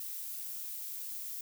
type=noise; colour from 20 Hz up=violet; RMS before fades=-41 dBFS; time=0-1.41 s; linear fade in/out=2 ms; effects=none